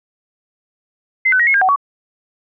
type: tone with pitch steps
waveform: sine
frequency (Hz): 2068 / 1509 / 1894 / 2170 / 1608 / 751 / 1126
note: C7 / F#6 / A#6 / C#7 / G6 / F#5 / C#6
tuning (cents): -21 / +34 / +27 / -37 / +44 / +26 / +27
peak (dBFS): -10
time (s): 1.25-1.761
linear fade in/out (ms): 10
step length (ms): 73
effects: none

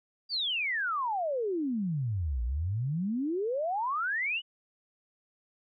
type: exponential two-way sweep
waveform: sine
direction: down then up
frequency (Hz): 4815 to 56.3 to 3028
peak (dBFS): -28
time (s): 0.29-4.42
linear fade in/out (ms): 50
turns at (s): 2.43
effects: none

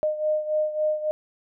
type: beating tone pair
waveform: sine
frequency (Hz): 612 / 615.6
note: D#5 / D#5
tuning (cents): -29 / -19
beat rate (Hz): 3.6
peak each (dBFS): -23 / -28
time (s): 0.03-1.11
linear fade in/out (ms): 0
effects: none

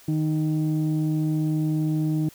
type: tone pair together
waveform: sine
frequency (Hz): 155.2 / 310.4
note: D#3 / D#4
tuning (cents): -4 / -4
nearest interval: octave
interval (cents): 1200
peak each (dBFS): -21 / -23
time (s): 0.08-2.29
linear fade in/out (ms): 5
effects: tanh soft clip ceiling -17 dBFS + white hiss -51 dBFS RMS until 2.34 s

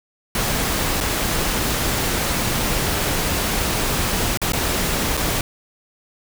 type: noise with dropouts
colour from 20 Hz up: pink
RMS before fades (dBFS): -21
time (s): 0.35-5.41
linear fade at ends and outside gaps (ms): 2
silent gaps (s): 1.004-1.009 / 4.374-4.416 / 4.521-4.533 / 5.17-5.174
effects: none

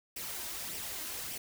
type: noise with flanger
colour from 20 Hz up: white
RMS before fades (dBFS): -40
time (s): 0.16-1.38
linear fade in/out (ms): 5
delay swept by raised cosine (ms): 0.36 to 3.26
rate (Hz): 1.7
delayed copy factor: +0.55
effects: none

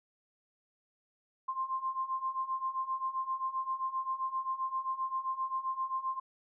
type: beating tone pair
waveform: sine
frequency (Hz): 1047 / 1054.6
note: C6 / C6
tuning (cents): +1 / +13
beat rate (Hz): 7.6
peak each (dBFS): -37 / -34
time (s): 1.48-6.2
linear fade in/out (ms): 10
effects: none

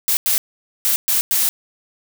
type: noise bursts at uneven times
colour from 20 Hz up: blue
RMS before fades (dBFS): -17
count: 5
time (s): 0.08-0.17 / 0.26-0.38 / 0.85-0.96 / 1.08-1.21 / 1.31-1.49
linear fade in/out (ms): 0
effects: none

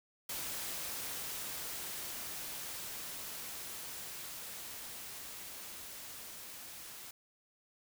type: noise with level ramp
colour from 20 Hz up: white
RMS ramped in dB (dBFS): -40 to -49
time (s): 0.29-7.11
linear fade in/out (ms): 5
effects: none

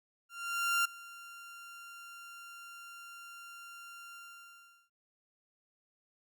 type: tone with ADSR envelope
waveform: 30% pulse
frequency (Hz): 1388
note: F6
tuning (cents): -11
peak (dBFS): -24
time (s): 0.29-4.9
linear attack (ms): 560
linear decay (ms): 7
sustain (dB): -21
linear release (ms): 740
effects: Opus 48 kbps

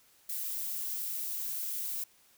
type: noise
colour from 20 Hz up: violet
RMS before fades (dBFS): -36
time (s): 0.29-2.04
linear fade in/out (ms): 5
effects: white hiss -64 dBFS RMS until 2.37 s

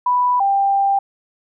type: tone pair in turn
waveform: sine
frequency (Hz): 988 / 791.2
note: B5 / G5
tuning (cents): 0 / +16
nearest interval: major third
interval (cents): 384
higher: first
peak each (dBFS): -13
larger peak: neither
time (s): 0.06-0.4 / 0.4-0.99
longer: second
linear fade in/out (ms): 5
effects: none

